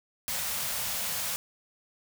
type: band-stop noise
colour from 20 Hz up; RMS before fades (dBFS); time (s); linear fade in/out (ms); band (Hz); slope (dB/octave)
white; -32; 0.28-1.36; 0; 250 to 470; 96
effects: none